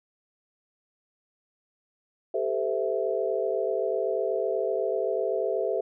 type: chord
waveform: sine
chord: A minor seventh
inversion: third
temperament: equal with one note detuned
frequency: 392 / 440 / 512.8 / 659.3 Hz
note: G4 / A4 / C5 / E5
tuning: 0 / 0 / -35 / 0 cents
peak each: -30 dBFS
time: 2.34-5.81 s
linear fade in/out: 5 ms
effects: none